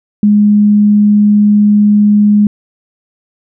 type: tone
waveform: sine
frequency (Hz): 207.7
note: G#3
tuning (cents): 0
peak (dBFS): -4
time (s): 0.23-2.47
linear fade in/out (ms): 2
effects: none